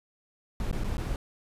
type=noise with dropouts; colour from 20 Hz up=brown; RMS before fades=-30 dBFS; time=0.6-1.16 s; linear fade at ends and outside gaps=1 ms; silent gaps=0.713-0.727 / 0.837-0.843 / 0.97-0.98 s; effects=resampled to 32000 Hz